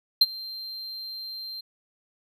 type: tone with ADSR envelope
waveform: triangle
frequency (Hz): 4155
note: C8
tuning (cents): -13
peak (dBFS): -10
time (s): 0.21-1.61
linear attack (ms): 6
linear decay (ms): 35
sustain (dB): -23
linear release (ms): 10
effects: none